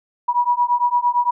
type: beating tone pair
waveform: sine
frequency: 965 / 973.8 Hz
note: B5 / B5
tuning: -40 / -25 cents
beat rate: 8.8 Hz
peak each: -18 dBFS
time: 0.28-1.31 s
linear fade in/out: 10 ms
effects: none